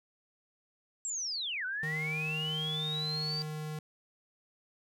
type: linear two-way sweep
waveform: sine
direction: down then up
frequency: 7690 to 1466 to 4685 Hz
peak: -33 dBFS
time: 1.05-3.42 s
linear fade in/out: 0 ms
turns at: 1.65 s
type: tone with pitch glide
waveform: square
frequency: 155.56 to 153.6 Hz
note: D#3 to D#3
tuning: 0 to -22 cents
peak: -37 dBFS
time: 1.83-3.79 s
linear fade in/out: 2 ms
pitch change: -22 cents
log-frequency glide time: 2.66-2.98 s
effects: none